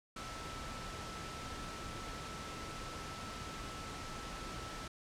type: tone in noise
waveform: sine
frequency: 1318.5 Hz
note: E6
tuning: in tune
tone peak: -49 dBFS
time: 0.16-4.88 s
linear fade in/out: 5 ms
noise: pink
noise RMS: -45 dBFS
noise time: 0.16-4.88 s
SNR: -7 dB
effects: low-pass 7000 Hz 12 dB/octave